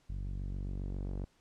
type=tone with low-pass filter sweep; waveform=sawtooth; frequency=47.43 Hz; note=F#1; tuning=44 cents sharp; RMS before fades=-38 dBFS; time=0.09-1.25 s; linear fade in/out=10 ms; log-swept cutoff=140 to 550 Hz; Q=0.73; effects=pink hiss -70 dBFS RMS until 1.4 s + low-pass 8000 Hz 12 dB/octave